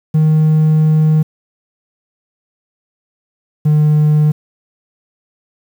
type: tone pair in turn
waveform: triangle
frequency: 155.56 / 151.39 Hz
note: D#3 / D#3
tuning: 0 / -47 cents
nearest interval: unison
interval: 47 cents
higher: first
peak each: -5 dBFS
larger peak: neither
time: 0.14-1.23 / 3.65-4.32 s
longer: first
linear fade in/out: 10 ms
effects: tanh soft clip ceiling -1 dBFS + 7-bit